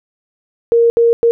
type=tone bursts at uneven times; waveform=sine; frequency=466.2 Hz; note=A#4; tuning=in tune; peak=-7 dBFS; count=3; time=0.72-0.9 / 0.97-1.13 / 1.23-1.31 s; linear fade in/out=0 ms; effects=none